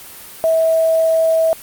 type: tone with quantisation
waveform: sine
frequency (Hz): 649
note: E5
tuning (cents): -27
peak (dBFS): -11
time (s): 0.44-1.53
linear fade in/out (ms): 0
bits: 6
effects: white hiss -36 dBFS RMS until 1.62 s + Opus 32 kbps